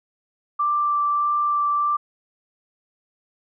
sine tone with vibrato, 1174.7 Hz, D6, in tune, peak -18 dBFS, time 0.59-1.97 s, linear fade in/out 10 ms, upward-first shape sine, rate 1.6 Hz, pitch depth 8 cents each way, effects none

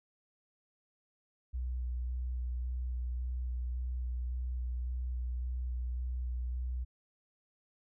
sine tone with vibrato, 61.74 Hz, B1, in tune, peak -33 dBFS, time 1.53-6.85 s, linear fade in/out 20 ms, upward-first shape square, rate 1.8 Hz, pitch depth 13 cents each way, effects none

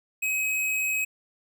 square tone, 2542 Hz, D#7, 36 cents sharp, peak -25 dBFS, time 0.22-1.05 s, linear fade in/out 10 ms, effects none

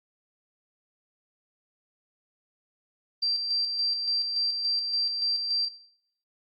sine tone with tremolo, 4707 Hz, D8, 3 cents sharp, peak -23 dBFS, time 3.22-5.69 s, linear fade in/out 10 ms, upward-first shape square, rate 3.5 Hz, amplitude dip 40%, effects noise-tail reverb RT60 0.7 s tail -20 dB re dry + Opus 48 kbps

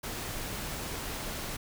pink noise, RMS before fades -37 dBFS, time 0.03-1.57 s, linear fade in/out 10 ms, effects none

